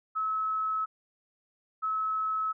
sine tone pair in turn, 1293 / 1293 Hz, E6 / E6, -34 / -34 cents, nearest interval unison, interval 0 cents, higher neither, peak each -27 dBFS, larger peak neither, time 0.15-0.86 / 1.82-2.53 s, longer neither, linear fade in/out 20 ms, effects none

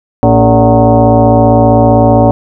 sine tone with frequency modulation, 230.3 Hz, A#3, 21 cents flat, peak -3 dBFS, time 0.23-2.31 s, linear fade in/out 0 ms, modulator 172 Hz, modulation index 3.4, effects none

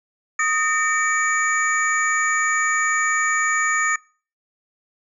sine tone cluster, 1246 / 1822 / 2291 / 6750 Hz, D#6 / A#6 / D7 / G#8, +2 / -40 / -44 / +27 cents, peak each -22 / -20 / -25 / -26 dBFS, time 0.39-3.96 s, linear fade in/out 5 ms, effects noise-tail reverb RT60 0.4 s tail -24 dB re dry + tanh soft clip ceiling -7 dBFS

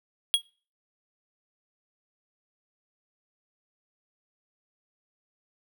square tone with exponential decay, 3300 Hz, G#7, 12 cents flat, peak -15 dBFS, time 0.34-0.42 s, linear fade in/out 0 ms, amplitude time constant 17 ms, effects noise-tail reverb RT60 0.4 s tail -25 dB re dry

